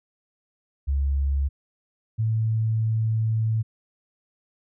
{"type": "tone pair in turn", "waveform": "sine", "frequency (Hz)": [69.3, 111.03], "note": ["C#2", "A2"], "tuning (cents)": [0, 16], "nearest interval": "minor sixth", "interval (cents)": 816, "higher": "second", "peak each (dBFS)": -20, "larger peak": "neither", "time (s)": [[0.87, 1.49], [2.18, 3.63]], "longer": "second", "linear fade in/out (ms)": 20, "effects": []}